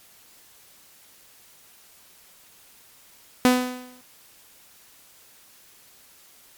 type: tone with exponential decay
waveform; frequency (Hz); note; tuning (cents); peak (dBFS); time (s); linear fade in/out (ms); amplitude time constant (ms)
sawtooth; 250.8; B3; +27; -8; 3.45-4.01; 0; 120
effects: white hiss -53 dBFS RMS until 6.57 s + MP3 96 kbps